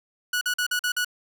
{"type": "tone bursts", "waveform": "sawtooth", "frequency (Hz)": 1468, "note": "F#6", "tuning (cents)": -14, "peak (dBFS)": -19, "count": 6, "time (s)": [0.33, 1.047], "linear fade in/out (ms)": 5, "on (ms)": 82, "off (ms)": 45, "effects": []}